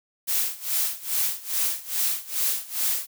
blue noise with tremolo, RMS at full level -23 dBFS, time 0.27-3.07 s, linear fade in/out 20 ms, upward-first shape sine, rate 2.4 Hz, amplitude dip 90%, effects none

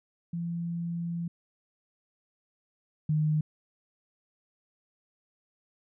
sine tone pair in turn, 170 / 153.54 Hz, F3 / D#3, -46 / -23 cents, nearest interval major second, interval 177 cents, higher first, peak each -30 / -23 dBFS, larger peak second, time 0.33-1.28 / 3.09-3.41 s, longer first, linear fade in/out 5 ms, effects none

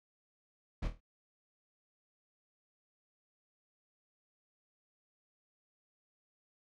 brown noise with echo, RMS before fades -35 dBFS, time 0.82-0.88 s, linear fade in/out 10 ms, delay 25 ms, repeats 5, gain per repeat -7 dB, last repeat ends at 1.005 s, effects low-pass 5000 Hz 12 dB/octave

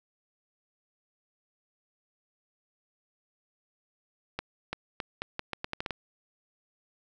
accelerating click train, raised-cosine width 0.3 ms, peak -16 dBFS, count 11, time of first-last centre 4.39-5.907 s, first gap 340 ms, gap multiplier 0.8, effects none

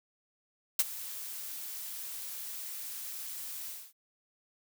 blue noise with ADSR envelope, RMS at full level -23 dBFS, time 0.79-3.93 s, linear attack 4 ms, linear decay 36 ms, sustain -18 dB, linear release 250 ms, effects none

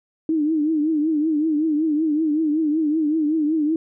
sine tone with vibrato, 308.5 Hz, D#4, 15 cents flat, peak -17 dBFS, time 0.29-3.76 s, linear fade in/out 2 ms, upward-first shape triangle, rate 5.3 Hz, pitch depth 110 cents each way, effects none

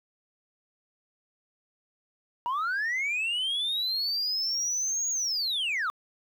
sine linear two-way sweep, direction up then down, 932.3 to 6750 to 1140 Hz, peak -24 dBFS, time 2.46-5.9 s, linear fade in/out 0 ms, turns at 5.1 s, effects tanh soft clip ceiling -25 dBFS + 10-bit

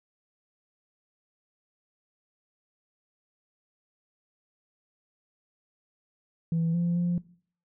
sine tone with pitch steps, 165.3 / 172.3 / 174.6 Hz, E3 / F3 / F3, +5 / -23 / 0 cents, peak -22 dBFS, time 6.52-7.18 s, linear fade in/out 2 ms, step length 220 ms, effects noise-tail reverb RT60 0.5 s tail -21 dB re dry + tanh soft clip ceiling -21 dBFS

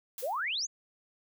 blue noise with exponential decay, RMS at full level -38 dBFS, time 0.18-0.47 s, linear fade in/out 2 ms, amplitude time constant 63 ms
sine exponential sweep, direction up, 463.1 to 7040 Hz, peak -30 dBFS, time 0.22-0.67 s, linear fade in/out 20 ms
effects none

